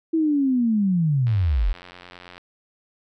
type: linear sweep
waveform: sine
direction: down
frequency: 329.6 to 34.63 Hz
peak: -17 dBFS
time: 0.13-1.73 s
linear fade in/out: 10 ms
type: click train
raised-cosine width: 0.3 ms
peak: -25 dBFS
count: 100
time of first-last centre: 1.27-2.38 s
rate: 89.2 Hz
effects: none